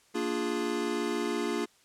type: chord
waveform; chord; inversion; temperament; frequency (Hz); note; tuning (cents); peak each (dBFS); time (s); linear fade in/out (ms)
square; Bb dominant seventh; none; equal; 233.1 / 293.7 / 349.2 / 415.3; Bb3 / D4 / F4 / Ab4; 0 / 0 / 0 / 0; -36 / -36 / -34 / -35; 0.14-1.66; 20
effects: white hiss -63 dBFS RMS until 1.84 s + low-pass 9000 Hz 12 dB/octave